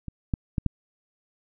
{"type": "clicks", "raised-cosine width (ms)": 5, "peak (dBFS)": [-22, -12, -12, -10], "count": 4, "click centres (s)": [0.083, 0.338, 0.582, 0.663], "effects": []}